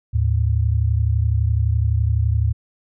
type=tone pair together; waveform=sine; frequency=76.65 / 108.5 Hz; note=D#2 / A2; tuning=-25 / -24 cents; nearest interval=tritone; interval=601 cents; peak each=-18 dBFS; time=0.13-2.53 s; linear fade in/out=20 ms; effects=none